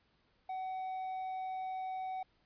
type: tone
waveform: triangle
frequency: 752 Hz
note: F#5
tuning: 28 cents sharp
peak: -35 dBFS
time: 0.49-2.23 s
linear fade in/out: 5 ms
effects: pink hiss -73 dBFS RMS until 2.45 s + resampled to 11025 Hz